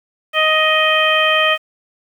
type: harmonic tone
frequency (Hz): 625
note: D#5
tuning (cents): +8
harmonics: 1 / 2 / 3 / 4 / 5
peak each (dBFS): -18 / -18 / -18 / -18 / -18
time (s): 0.33-1.58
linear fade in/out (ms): 50
effects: 7-bit